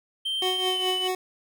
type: tone with pitch glide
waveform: triangle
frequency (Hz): 3136 to 2996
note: G7 to F#7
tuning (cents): 0 to +21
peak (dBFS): -24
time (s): 0.25-1.08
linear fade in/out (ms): 10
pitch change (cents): -79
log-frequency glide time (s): 0.6-0.88
type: tone with tremolo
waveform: 25% pulse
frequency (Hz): 370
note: F#4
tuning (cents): 0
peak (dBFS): -20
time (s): 0.42-1.15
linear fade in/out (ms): 2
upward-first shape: triangle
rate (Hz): 4.8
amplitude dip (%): 80
effects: none